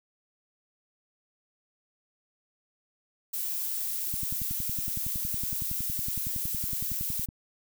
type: noise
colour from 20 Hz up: violet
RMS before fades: -32 dBFS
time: 3.33-7.26 s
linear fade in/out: 10 ms
type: click train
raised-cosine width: 5 ms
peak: -25 dBFS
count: 35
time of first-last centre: 4.14-7.288 s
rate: 10.8 Hz
effects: none